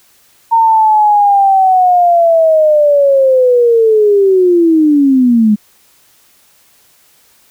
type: linear sweep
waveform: sine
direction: down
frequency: 919 to 205.3 Hz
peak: -5 dBFS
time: 0.51-5.56 s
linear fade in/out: 20 ms
effects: white hiss -49 dBFS RMS until 7.5 s